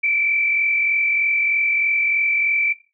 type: tone with frequency modulation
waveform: sine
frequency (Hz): 2328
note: D7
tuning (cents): -16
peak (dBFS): -16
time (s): 0.03-2.73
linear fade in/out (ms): 10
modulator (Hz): 43.2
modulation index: 1.2
effects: noise-tail reverb RT60 0.3 s tail -17 dB re dry